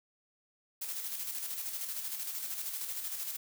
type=noise with tremolo; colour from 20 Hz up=blue; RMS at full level=-37 dBFS; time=0.81-3.37 s; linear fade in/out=10 ms; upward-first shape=square; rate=13 Hz; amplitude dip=40%; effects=none